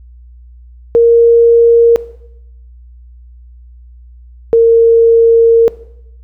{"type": "tone pair in turn", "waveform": "sine", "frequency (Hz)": [466.2, 459.5], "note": ["A#4", "A#4"], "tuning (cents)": [0, -25], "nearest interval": "unison", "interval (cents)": 25, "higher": "first", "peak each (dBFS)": -3, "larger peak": "neither", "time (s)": [[0.95, 1.96], [4.53, 5.68]], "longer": "second", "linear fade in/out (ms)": 0, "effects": ["noise-tail reverb RT60 0.8 s tail -18 dB re dry", "added 60 Hz sine -34 dBFS peak until 6.23 s"]}